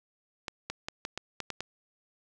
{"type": "clicks", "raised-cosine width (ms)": 0.2, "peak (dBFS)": -17, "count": 8, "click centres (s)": [0.482, 0.7, 0.885, 1.051, 1.176, 1.403, 1.503, 1.606], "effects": []}